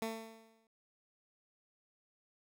15% pulse tone with exponential decay, 223.9 Hz, A3, 30 cents sharp, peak -28 dBFS, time 0.02-0.67 s, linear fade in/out 2 ms, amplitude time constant 140 ms, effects none

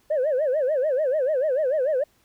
sine tone with vibrato, 562 Hz, C#5, 24 cents sharp, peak -18 dBFS, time 0.1-2.04 s, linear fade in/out 10 ms, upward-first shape sine, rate 6.8 Hz, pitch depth 210 cents each way, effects tanh soft clip ceiling -17 dBFS + pink hiss -63 dBFS RMS until 2.24 s

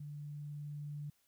sine tone with level ramp, 146.83 Hz, D3, in tune, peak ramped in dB -43 to -40 dBFS, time 0-1.1 s, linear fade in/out 5 ms, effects white hiss -75 dBFS RMS until 1.27 s

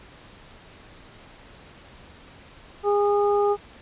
harmonic tone, 409 Hz, G#4, 26 cents flat, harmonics 1 / 2 / 3, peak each -19 / -25 / -29 dBFS, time 2.83-3.57 s, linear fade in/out 50 ms, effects pink hiss -48 dBFS RMS until 3.81 s + resampled to 8000 Hz

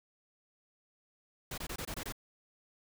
pink noise bursts, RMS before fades -40 dBFS, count 7, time 1.51-2.124 s, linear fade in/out 5 ms, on 68 ms, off 23 ms, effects none

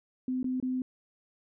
sine tone with dropouts, 255.9 Hz, C4, 38 cents flat, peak -28 dBFS, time 0.28-0.82 s, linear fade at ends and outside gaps 2 ms, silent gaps 0.43-0.443 / 0.601-0.626 s, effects none

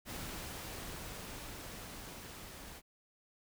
pink noise with level ramp, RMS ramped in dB -43 to -50 dBFS, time 0.05-2.82 s, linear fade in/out 50 ms, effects none

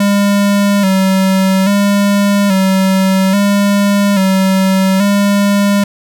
square tone with vibrato, 196 Hz, G3, in tune, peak -9 dBFS, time 0-5.84 s, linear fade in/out 5 ms, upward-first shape square, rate 0.6 Hz, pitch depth 49 cents each way, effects none

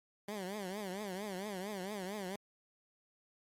15% pulse tone with vibrato, 196.7 Hz, G3, 6 cents sharp, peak -33 dBFS, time 0.28-2.36 s, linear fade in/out 5 ms, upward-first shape triangle, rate 4.4 Hz, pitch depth 180 cents each way, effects MP3 64 kbps

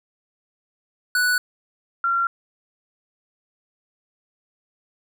square / sine tone pair in turn, 1480 / 1373.5 Hz, F#6 / F6, 0 / -29 cents, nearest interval minor second, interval 129 cents, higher first, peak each -18 dBFS, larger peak neither, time 1.15-1.38 / 2.04-2.27 s, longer neither, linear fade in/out 2 ms, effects none

